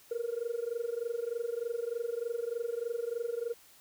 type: tone with amplitude modulation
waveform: sine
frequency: 470 Hz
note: A#4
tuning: 14 cents sharp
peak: -27 dBFS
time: 0.11-3.54 s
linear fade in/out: 5 ms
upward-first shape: sine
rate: 23.3 Hz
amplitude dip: 90%
effects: tanh soft clip ceiling -27 dBFS + white hiss -59 dBFS RMS until 3.8 s